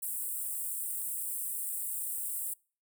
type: high-pass noise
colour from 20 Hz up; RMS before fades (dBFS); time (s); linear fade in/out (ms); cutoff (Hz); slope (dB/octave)
pink; -36; 0.02-2.54; 10; 8000; 96
effects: noise-tail reverb RT60 0.4 s tail -26 dB re dry